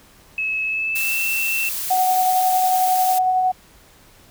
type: tone with pitch glide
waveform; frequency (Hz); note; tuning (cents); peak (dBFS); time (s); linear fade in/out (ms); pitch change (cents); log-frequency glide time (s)
sine; 2584 to 2677; E7 to E7; -35 to +26; -20; 0.38-1.69; 2; +61; 0.66-1.21
type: noise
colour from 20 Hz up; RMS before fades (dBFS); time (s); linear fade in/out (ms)
blue; -26; 0.95-3.19; 10
type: tone with tremolo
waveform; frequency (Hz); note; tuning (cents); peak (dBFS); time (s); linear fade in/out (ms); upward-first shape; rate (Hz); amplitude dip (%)
sine; 742; F#5; +5; -14; 1.9-3.52; 10; sine; 11; 25
effects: pink hiss -50 dBFS RMS until 4.3 s